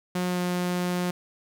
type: tone with pitch glide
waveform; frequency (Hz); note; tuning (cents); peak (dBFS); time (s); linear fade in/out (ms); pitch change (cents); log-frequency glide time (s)
sawtooth; 180 to 178.55; F#3 to F3; -47 to +39; -21; 0.15-1.11; 5; -14; 0.27-0.41
effects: none